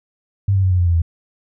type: tone with pitch steps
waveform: sine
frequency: 98.9 / 96.08 / 93.35 / 90.69 / 88.11 / 85.6 / 83.16 Hz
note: G2 / G2 / F#2 / F#2 / F2 / F2 / E2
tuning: +16 / -34 / +16 / -34 / +16 / -34 / +16 cents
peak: -12 dBFS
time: 0.48-1.019 s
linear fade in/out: 5 ms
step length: 77 ms
effects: none